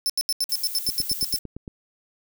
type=tone bursts; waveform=sawtooth; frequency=5290 Hz; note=E8; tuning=5 cents sharp; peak=-18 dBFS; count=12; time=0.06-1.361 s; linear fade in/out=0 ms; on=36 ms; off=79 ms
type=noise; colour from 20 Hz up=violet; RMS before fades=-33 dBFS; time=0.49-1.39 s; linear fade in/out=5 ms
type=click train; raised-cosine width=3 ms; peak=-22 dBFS; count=8; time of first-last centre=0.89-1.678 s; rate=8.88 Hz
effects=none